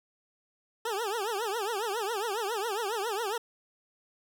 20% pulse tone with vibrato, 428.8 Hz, A4, 45 cents flat, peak -25 dBFS, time 0.85-3.38 s, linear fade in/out 5 ms, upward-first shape triangle, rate 7.3 Hz, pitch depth 230 cents each way, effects none

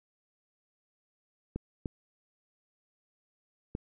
clicks, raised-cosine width 3 ms, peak -21 dBFS, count 3, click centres 1.56 / 1.858 / 3.751 s, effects none

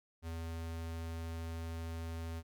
square tone, 82.41 Hz, E2, in tune, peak -40 dBFS, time 0.22-2.43 s, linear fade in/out 50 ms, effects none

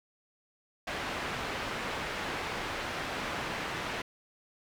white low-pass noise, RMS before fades -36 dBFS, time 0.87-4.02 s, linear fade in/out 5 ms, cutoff 2100 Hz, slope 12 dB/octave, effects none

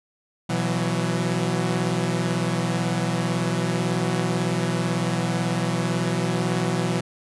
sawtooth chord, B suspended fourth, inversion none, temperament equal with one note detuned, 123.47 / 166.92 / 185 Hz, B2 / E3 / F#3, 0 / +22 / 0 cents, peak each -23 / -21 / -23 dBFS, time 0.49-7.01 s, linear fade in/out 10 ms, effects resampled to 24000 Hz

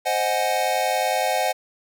square chord, Ab dominant seventh, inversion first, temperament equal, 523.3 / 622.3 / 740 / 830.6 Hz, C5 / Eb5 / Gb5 / Ab5, 0 / 0 / 0 / 0 cents, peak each -28 / -27 / -24 / -28 dBFS, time 0.05-1.53 s, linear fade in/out 20 ms, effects none

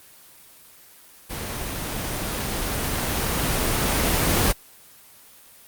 pink noise with level ramp, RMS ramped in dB -31 to -19 dBFS, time 1.29-4.53 s, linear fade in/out 20 ms, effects white hiss -49 dBFS RMS until 5.67 s + Opus 24 kbps

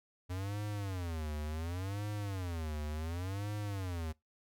square tone with vibrato, 88.6 Hz, F2, 25 cents sharp, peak -37 dBFS, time 0.29-4.13 s, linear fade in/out 20 ms, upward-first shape sine, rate 0.69 Hz, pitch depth 290 cents each way, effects noise-tail reverb RT60 0.2 s tail -23 dB re dry

